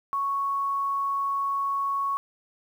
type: tone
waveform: sine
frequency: 1108.7 Hz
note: C#6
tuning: in tune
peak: -24 dBFS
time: 0.13-2.17 s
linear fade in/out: 0 ms
effects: 9-bit